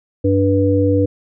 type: harmonic tone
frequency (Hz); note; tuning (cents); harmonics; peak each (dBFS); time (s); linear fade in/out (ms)
97.5; G2; -9; 1 / 3 / 5; -16 / -16 / -16; 0.24-1.06; 10
effects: none

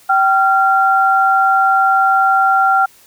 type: tone pair together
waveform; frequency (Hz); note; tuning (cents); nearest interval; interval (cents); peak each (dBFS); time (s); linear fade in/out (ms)
sine; 773.7 / 1380; G5 / F6; -23 / -21; minor seventh; 1002; -12; 0.09-2.86; 10
effects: white hiss -47 dBFS RMS until 3.06 s

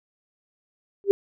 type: tone with exponential growth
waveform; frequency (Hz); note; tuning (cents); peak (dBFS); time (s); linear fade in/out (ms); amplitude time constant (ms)
sine; 398.2; G4; +27; -8; 1.04-1.11; 0; 15
effects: none

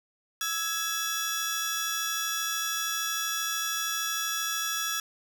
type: tone cluster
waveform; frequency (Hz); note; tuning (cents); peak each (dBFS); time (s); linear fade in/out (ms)
sawtooth; 1316 / 1667 / 3407 / 5720; E6 / G#6 / G#7 / F8; -3 / +6 / +44 / +41; -31; 0.41-5; 2
effects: none

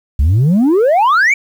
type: exponential sweep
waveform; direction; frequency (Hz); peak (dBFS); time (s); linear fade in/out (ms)
sine; up; 64 to 2349; -5; 0.19-1.34; 5
effects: tanh soft clip ceiling -7 dBFS + 7-bit

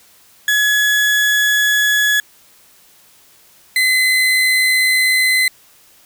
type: tone pair in turn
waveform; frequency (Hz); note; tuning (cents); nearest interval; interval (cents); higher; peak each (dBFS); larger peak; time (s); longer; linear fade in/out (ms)
35% pulse; 1692 / 2037; G#6 / C7; +32 / -47; minor third; 321; second; -10; neither; 0.48-2.2 / 3.76-5.48; neither; 2
effects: white hiss -49 dBFS RMS until 6.05 s

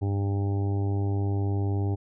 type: harmonic tone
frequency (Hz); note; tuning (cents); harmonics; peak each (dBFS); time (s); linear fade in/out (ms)
99.6; G2; +28; 1 / 2 / 3 / 4 / 5 / 6 / 7 / 8 / 9; -24 / -40 / -34 / -36 / -50 / -48 / -47 / -42 / -54; 0.01-1.96; 20
effects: none

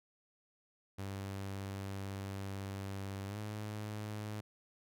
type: tone with pitch glide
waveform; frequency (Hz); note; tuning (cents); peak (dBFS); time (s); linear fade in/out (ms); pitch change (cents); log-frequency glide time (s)
sawtooth; 98 to 105.64; G2 to G#2; 0 to +30; -36; 0.98-4.41; 10; +130; 3.27-3.38
effects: none

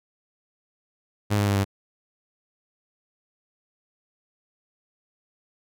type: tone with pitch steps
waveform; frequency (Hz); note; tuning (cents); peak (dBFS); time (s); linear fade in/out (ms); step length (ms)
sawtooth; 103.83 / 102.05 / 100.29 / 98.57; G#2 / G#2 / G2 / G2; 0 / -30 / +40 / +10; -16; 1.3-1.648; 20; 87
effects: none

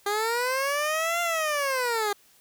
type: linear two-way sweep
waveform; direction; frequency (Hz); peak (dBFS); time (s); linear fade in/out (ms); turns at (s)
15% pulse; up then down; 400.3 to 696 to 400.3; -18; 0.06-2.13; 5; 1.21
effects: white hiss -59 dBFS RMS until 2.4 s

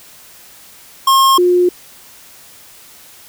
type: tone pair in turn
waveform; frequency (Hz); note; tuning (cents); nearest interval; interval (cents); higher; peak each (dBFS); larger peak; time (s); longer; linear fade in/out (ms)
square / sine; 1074 / 357; C6 / F4; +45 / +38; octave + perfect fifth; 1907; first; -8; neither; 1.07-1.38 / 1.38-1.69; neither; 5
effects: white hiss -41 dBFS RMS until 3.28 s

